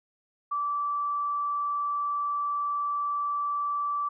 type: tone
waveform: sine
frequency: 1161 Hz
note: D6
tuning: 20 cents flat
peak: -26 dBFS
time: 0.51-4.09 s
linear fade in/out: 10 ms
effects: none